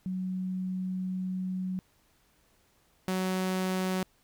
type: tone pair in turn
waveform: sine / sawtooth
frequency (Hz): 185.5 / 186.36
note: F#3 / F#3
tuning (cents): +5 / +13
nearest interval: unison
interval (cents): 8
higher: second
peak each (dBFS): -30 / -24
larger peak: second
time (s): 0.06-1.79 / 3.08-4.03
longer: first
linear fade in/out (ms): 0
effects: pink hiss -67 dBFS RMS until 4.23 s